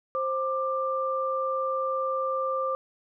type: tone pair together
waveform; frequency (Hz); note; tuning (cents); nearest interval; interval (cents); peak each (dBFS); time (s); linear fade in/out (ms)
sine; 527.1 / 1185; C5 / D6; +13 / +15; octave + major second; 1402; -28; 0.15-2.75; 0
effects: none